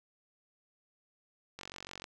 click train, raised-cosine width 0.2 ms, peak -26 dBFS, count 22, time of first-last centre 1.59-2.042 s, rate 46.5 Hz, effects none

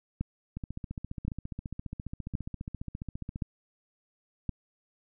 two click trains, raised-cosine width 5 ms, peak -24 / -18 dBFS, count 42 / 5, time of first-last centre 0.57-3.359 / 0.21-4.493 s, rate 14.7 / 0.934 Hz, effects none

